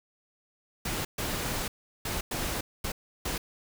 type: noise bursts at uneven times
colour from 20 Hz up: pink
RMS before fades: -32 dBFS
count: 6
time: 0.85-1.05 / 1.18-1.68 / 2.05-2.21 / 2.31-2.61 / 2.84-2.92 / 3.25-3.38 s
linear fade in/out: 5 ms
effects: none